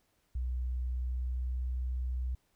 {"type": "tone with pitch glide", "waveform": "sine", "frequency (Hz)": [62.2, 62.71], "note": ["B1", "B1"], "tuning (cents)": [13, 27], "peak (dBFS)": -31, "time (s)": [0.35, 2.35], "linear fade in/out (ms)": 5, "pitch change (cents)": 14, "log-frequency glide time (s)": [0.87, 1.64], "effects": ["pink hiss -74 dBFS RMS until 2.55 s"]}